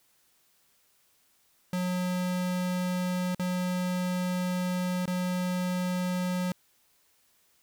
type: tone with dropouts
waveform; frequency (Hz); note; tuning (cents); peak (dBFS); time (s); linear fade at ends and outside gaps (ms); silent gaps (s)
square; 181.1; F#3; -37; -28; 1.73-6.52; 2; 3.348-3.395 / 5.057-5.077
effects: white hiss -67 dBFS RMS until 7.62 s